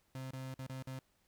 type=tone with dropouts; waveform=35% pulse; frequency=131.3 Hz; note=C3; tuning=6 cents sharp; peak=-40 dBFS; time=0.15-0.99 s; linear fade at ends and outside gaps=2 ms; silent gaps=0.309-0.333 / 0.541-0.591 / 0.667-0.696 / 0.825-0.872 s; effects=pink hiss -75 dBFS RMS until 1.27 s